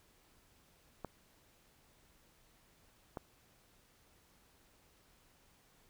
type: clicks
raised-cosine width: 1 ms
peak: -27 dBFS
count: 2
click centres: 1.047 / 3.172 s
effects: pink hiss -68 dBFS RMS until 5.89 s